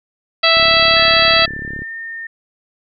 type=harmonic tone; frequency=659.3 Hz; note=E5; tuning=in tune; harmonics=1 / 2 / 3 / 4 / 5 / 6 / 7; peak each=-17 / -17 / -17 / -17 / -17 / -17 / -17 dBFS; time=0.43-1.46 s; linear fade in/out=10 ms
type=click train; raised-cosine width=3 ms; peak=-17 dBFS; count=45; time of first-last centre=0.57-1.82 s; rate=35.2 Hz
type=tone with pitch glide; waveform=sine; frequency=1746 to 1822.2 Hz; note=A6 to A#6; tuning=-14 to -40 cents; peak=-25 dBFS; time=0.96-2.27 s; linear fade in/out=5 ms; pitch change=+74 cents; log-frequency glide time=1.22-1.97 s
effects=none